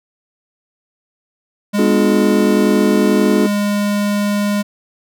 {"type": "tone", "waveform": "square", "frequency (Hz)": 205, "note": "G#3", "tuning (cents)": -22, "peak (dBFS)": -15, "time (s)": [1.73, 4.63], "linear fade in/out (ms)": 20}
{"type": "chord", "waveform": "triangle", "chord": "B diminished seventh", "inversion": "none", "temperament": "just", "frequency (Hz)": [246.9, 296.3, 355.6, 426.7], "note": ["B3", "D4", "F4", "Ab4"], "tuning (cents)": [0, 15, 31, 47], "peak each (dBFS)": -16, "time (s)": [1.78, 3.47], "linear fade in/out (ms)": 10}
{"effects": []}